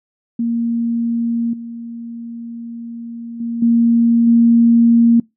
sine tone with level steps, 233.1 Hz, A#3, in tune, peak -15 / -26 / -19 / -9 / -7 dBFS, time 0.39-5.2 s, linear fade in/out 5 ms, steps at 1.53 / 3.4 / 3.62 / 4.27 s, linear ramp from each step 5 ms, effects noise-tail reverb RT60 0.2 s tail -25 dB re dry

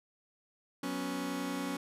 sawtooth chord, F# suspended fourth, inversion none, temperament just, 185 / 246.7 / 277.5 Hz, F#3 / B3 / C#4, 0 / -2 / +2 cents, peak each -37 / -36 / -32 dBFS, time 0.83-1.77 s, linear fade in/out 5 ms, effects resampled to 32000 Hz

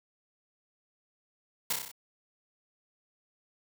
white noise with echo, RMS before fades -29 dBFS, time 1.7-1.73 s, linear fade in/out 5 ms, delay 31 ms, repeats 6, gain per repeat -3 dB, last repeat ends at 1.916 s, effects none

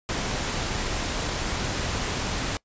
pink noise, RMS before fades -28 dBFS, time 0.09-2.57 s, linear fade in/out 0 ms, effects noise-tail reverb RT60 0.1 s tail -23 dB re dry + resampled to 16000 Hz

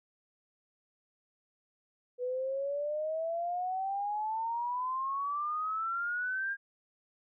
sine exponential sweep, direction up, 490 to 1622 Hz, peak -31 dBFS, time 2.18-6.57 s, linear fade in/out 50 ms, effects none

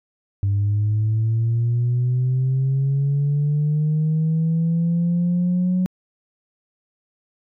sine linear sweep, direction up, 98.6 to 184.4 Hz, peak -15 dBFS, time 0.43-5.86 s, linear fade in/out 0 ms, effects tanh soft clip ceiling -14 dBFS

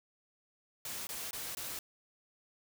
white noise bursts, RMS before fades -41 dBFS, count 4, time 0.85-1.79 s, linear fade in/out 2 ms, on 220 ms, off 20 ms, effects none

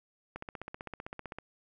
click train, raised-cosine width 0.5 ms, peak -25 dBFS, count 17, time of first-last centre 0.36-1.386 s, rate 15.6 Hz, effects none

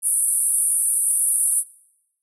white band-pass noise, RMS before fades -20 dBFS, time 0.02-1.64 s, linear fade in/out 50 ms, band 9000 to 11000 Hz, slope 96 dB/octave, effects noise-tail reverb RT60 0.9 s tail -22 dB re dry

